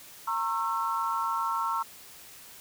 sine tone cluster, 921 / 1088 / 1336 Hz, A#5 / C#6 / E6, -21 / -33 / +23 cents, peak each -31 dBFS, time 0.27-1.83 s, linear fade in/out 10 ms, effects white hiss -49 dBFS RMS until 2.6 s

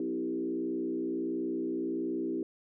sine tone with frequency modulation, 325.7 Hz, E4, 21 cents flat, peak -30 dBFS, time 0-2.43 s, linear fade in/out 2 ms, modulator 61.4 Hz, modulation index 1.2, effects none

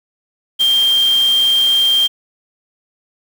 sine tone in noise, 3181 Hz, G7, 25 cents sharp, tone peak -10 dBFS, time 0.59-2.08 s, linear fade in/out 20 ms, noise white, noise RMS -28 dBFS, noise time 0.59-2.08 s, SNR +15 dB, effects none

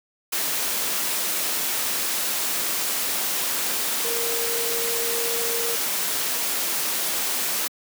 sine tone in noise, 466.2 Hz, A#4, in tune, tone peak -29 dBFS, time 4.04-5.76 s, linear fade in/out 10 ms, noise white, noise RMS -25 dBFS, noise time 0.32-7.68 s, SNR -7 dB, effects high-pass 200 Hz 12 dB/octave

